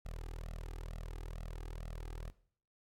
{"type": "tone with flanger", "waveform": "sawtooth", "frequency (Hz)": 40.17, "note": "E1", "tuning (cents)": -44, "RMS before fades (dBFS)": -44, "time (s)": [0.05, 2.3], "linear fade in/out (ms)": 0, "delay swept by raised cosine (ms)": [1.5, 2.5], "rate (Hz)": 2.2, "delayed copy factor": 1, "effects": ["noise-tail reverb RT60 0.6 s tail -19 dB re dry", "AAC 64 kbps"]}